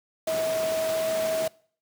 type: tone in noise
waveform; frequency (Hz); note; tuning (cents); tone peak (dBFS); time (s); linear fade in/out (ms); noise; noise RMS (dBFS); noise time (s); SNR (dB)
sine; 642; E5; -46; -24; 0.27-1.48; 5; pink; -33; 0.27-1.48; +6
effects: noise-tail reverb RT60 0.5 s tail -23 dB re dry + high-pass 200 Hz 12 dB/octave